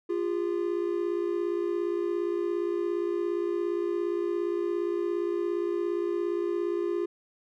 triangle tone pair together, 347.4 / 404.7 Hz, F4 / G#4, -9 / -45 cents, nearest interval minor third, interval 264 cents, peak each -26 / -29 dBFS, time 0.09-7.06 s, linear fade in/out 10 ms, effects none

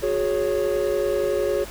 triangle chord, F# suspended second, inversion none, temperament equal with one note detuned, 364.5 / 415.3 / 554.4 Hz, F#4 / G#4 / C#5, -26 / 0 / 0 cents, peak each -24 / -22 / -22 dBFS, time 0.02-1.65 s, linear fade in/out 20 ms, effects added 50 Hz sine -42 dBFS peak until 1.7 s + pink hiss -39 dBFS RMS until 1.7 s

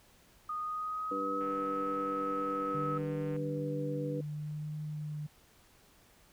sine tone with pitch glide, 1235 to 1284.5 Hz, D#6 to E6, -13 to -45 cents, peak -34 dBFS, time 0.49-2.98 s, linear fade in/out 5 ms, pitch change +68 cents, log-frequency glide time 0.61-1.42 s
harmonic tone, 98 Hz, G2, in tune, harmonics 2 / 3 / 4 / 5, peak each -47 / -38 / -48 / -37 dBFS, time 1.11-4.21 s, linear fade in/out 5 ms
click train, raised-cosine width 0.5 ms, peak -36 dBFS, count 298, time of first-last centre 1.41-3.364 s, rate 152 Hz
sine tone with vibrato, 150 Hz, D3, 37 cents sharp, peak -36 dBFS, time 2.74-5.27 s, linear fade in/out 10 ms, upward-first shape triangle, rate 0.61 Hz, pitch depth 27 cents each way
effects pink hiss -63 dBFS RMS until 6.32 s

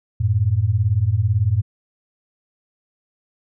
sine beating tone pair, 92.5 / 110.5 Hz, F#2 / A2, 0 / +8 cents, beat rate 18 Hz, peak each -19 / -17 dBFS, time 0.2-1.62 s, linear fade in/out 10 ms, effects none

